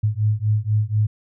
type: beating tone pair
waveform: sine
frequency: 104.7 / 108.8 Hz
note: G#2 / A2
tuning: +15 / -19 cents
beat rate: 4.1 Hz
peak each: -20 dBFS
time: 0.03-1.07 s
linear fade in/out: 10 ms
effects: none